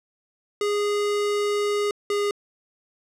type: tone pair in turn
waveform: square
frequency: 412.2 / 409.4 Hz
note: G#4 / G#4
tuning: -13 / -25 cents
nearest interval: unison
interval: 12 cents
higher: first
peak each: -22 dBFS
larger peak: neither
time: 0.61-1.91 / 2.1-2.31 s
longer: first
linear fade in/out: 2 ms
effects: low-pass 9000 Hz 12 dB/octave